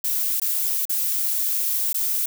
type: noise with dropouts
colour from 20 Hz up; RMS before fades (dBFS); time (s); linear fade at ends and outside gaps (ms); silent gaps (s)
violet; -23; 0.04-2.26; 5; 0.4-0.417 / 0.854-0.894 / 1.93-1.943
effects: none